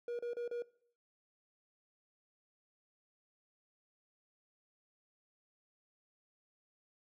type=tone bursts; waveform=triangle; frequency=477.8 Hz; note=A#4; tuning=43 cents sharp; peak=-35 dBFS; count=4; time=0.08-0.622 s; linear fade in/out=2 ms; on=110 ms; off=34 ms; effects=noise-tail reverb RT60 0.6 s tail -21 dB re dry